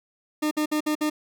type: tone bursts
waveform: 40% pulse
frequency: 303.8 Hz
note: D#4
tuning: 41 cents flat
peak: -21 dBFS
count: 5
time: 0.42-1.1 s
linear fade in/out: 10 ms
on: 92 ms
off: 55 ms
effects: none